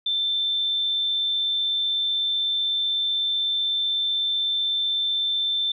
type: tone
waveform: sine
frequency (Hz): 3552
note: A7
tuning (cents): +16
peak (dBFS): -21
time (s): 0.06-5.72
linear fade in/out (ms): 5
effects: none